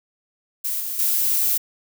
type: noise with level steps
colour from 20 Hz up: violet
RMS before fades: -25 / -28 / -20 dBFS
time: 0.64-1.58 s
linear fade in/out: 10 ms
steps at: 0.8 / 0.99 s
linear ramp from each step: 2 ms
effects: none